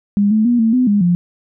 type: tone with pitch steps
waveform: sine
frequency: 203.1 / 217 / 240.8 / 224.5 / 252.5 / 204.6 / 175.2 Hz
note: G#3 / A3 / B3 / A3 / B3 / G#3 / F3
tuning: -38 / -24 / -44 / +35 / +39 / -26 / +6 cents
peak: -10 dBFS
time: 0.17-1.15 s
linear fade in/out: 0 ms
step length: 140 ms
effects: none